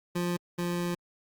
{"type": "tone pair in turn", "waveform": "25% pulse", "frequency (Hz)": [175.3, 174.58], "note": ["F3", "F3"], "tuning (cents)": [7, 0], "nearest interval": "unison", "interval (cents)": 7, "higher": "first", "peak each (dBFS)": [-24, -25], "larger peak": "first", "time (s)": [[0.15, 0.37], [0.58, 0.95]], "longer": "second", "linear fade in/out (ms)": 10, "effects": ["Opus 48 kbps"]}